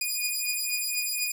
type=beating tone pair; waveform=10% pulse; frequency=2457 / 2461.1 Hz; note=D#7 / D#7; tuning=-22 / -20 cents; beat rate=4.1 Hz; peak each=-21 dBFS; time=0.01-1.32 s; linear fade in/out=5 ms; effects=none